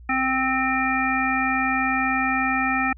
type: harmonic tone with a mistuned harmonic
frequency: 261.6 Hz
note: C4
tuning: in tune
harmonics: 1 / 3 / 5 / 7 / 9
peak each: -26 / -26 / -26 / -26 / -26 dBFS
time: 0.09-2.93 s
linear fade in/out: 5 ms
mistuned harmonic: 9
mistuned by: +23 cents
effects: added 60 Hz sine -41 dBFS peak until 2.97 s